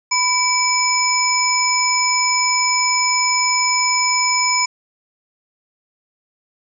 sine tone cluster, 993 / 2297 / 5190 / 6930 Hz, B5 / D7 / E8 / A8, +9 / -39 / -28 / -27 cents, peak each -20 dBFS, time 0.11-4.66 s, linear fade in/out 10 ms, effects none

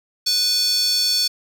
square tone with high-pass filter, 493.9 Hz, B4, in tune, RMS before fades -19 dBFS, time 0.26-1.28 s, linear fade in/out 10 ms, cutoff 4600 Hz, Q 6.4, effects none

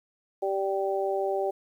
harmonic tone, 194.8 Hz, G3, 11 cents flat, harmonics 2 / 3 / 4, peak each -28 / -30 / -31 dBFS, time 0.42-1.51 s, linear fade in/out 10 ms, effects 10-bit

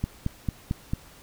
click train, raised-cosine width 5 ms, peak -13 dBFS, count 5, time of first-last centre 0.04-0.935 s, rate 4.47 Hz, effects pink hiss -51 dBFS RMS until 1.22 s

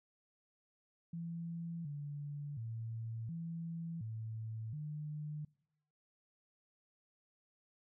sine tone with pitch steps, 168 / 145 / 113.5 / 166.3 / 111.1 / 150.5 Hz, E3 / D3 / A#2 / E3 / A2 / D3, +33 / -22 / -46 / +16 / +17 / +43 cents, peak -40 dBFS, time 1.13-5.45 s, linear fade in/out 5 ms, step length 720 ms, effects noise-tail reverb RT60 0.8 s tail -24 dB re dry

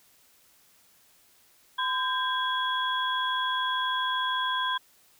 sine tone cluster, 1018 / 1591 / 3338 Hz, C6 / G6 / G#7, -48 / +25 / +8 cents, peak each -28 / -31 / -31 dBFS, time 1.78-4.78 s, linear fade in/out 10 ms, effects white hiss -61 dBFS RMS until 5.19 s

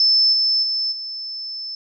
sine tone with level steps, 5270 Hz, E8, 1 cent flat, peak -12 / -15 / -19 / -27 dBFS, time 0-1.75 s, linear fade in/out 2 ms, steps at 0.32 / 0.62 / 0.91 s, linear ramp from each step 20 ms, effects none

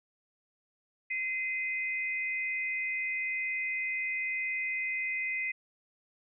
sine tone pair together, 2059 / 2500 Hz, C7 / D#7, -28 / +8 cents, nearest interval minor third, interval 336 cents, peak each -32 / -35 dBFS, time 1.1-5.52 s, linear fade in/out 10 ms, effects none

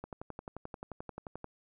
click train, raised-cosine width 1 ms, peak -27 dBFS, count 17, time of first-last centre 0.04-1.444 s, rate 11.4 Hz, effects none

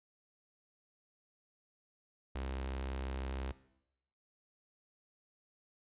sawtooth tone with notch filter, 66.1 Hz, C2, 18 cents sharp, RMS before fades -40 dBFS, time 2.35-3.52 s, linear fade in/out 5 ms, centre 150 Hz, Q 1.5, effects noise-tail reverb RT60 0.8 s tail -17 dB re dry + resampled to 8000 Hz

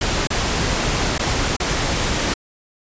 pink noise with dropouts, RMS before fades -20 dBFS, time 0.01-2.34 s, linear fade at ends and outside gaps 5 ms, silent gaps 0.272-0.303 / 1.181-1.193 / 1.566-1.6 s, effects resampled to 16000 Hz

